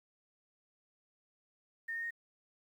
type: tone with pitch steps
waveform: sine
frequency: 1829 / 1842.8 / 1856.7 Hz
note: A#6 / A#6 / A#6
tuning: -33 / -20 / -7 cents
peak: -36 dBFS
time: 1.88-2.108 s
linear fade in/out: 10 ms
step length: 76 ms
effects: 11-bit